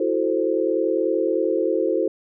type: chord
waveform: sine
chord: F# half-diminished seventh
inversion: third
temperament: equal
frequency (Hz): 329.6 / 370 / 440 / 523.3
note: E4 / F#4 / A4 / C5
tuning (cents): 0 / 0 / 0 / 0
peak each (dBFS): -24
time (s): 0-2.08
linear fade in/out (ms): 5
effects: none